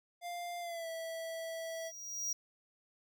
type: tone with pitch glide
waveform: square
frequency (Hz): 698.5 to 655.5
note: F5 to E5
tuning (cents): 0 to -10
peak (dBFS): -40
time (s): 0.21-1.92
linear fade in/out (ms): 50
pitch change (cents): -110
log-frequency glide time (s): 0.6-0.88
type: tone with exponential growth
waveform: square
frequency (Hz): 5740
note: F8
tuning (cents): +47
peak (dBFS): -33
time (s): 1.27-2.33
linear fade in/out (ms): 5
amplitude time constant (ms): 230
effects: none